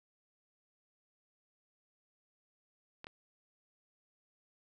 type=clicks; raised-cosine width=0.3 ms; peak=-29 dBFS; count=2; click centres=3.044 / 3.069 s; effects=none